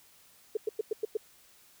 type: tone bursts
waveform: sine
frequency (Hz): 432.2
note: A4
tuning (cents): -31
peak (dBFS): -26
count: 6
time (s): 0.55-1.171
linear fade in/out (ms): 5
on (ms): 21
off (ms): 99
effects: white hiss -60 dBFS RMS until 1.8 s